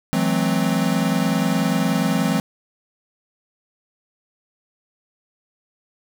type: chord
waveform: square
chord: F# half-diminished seventh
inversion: third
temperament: equal with one note detuned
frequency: 164.81 / 185 / 215.1 / 261.6 Hz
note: E3 / F#3 / A3 / C4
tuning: 0 / 0 / -39 / 0 cents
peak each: -24 dBFS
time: 0.13-2.4 s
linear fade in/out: 0 ms
effects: none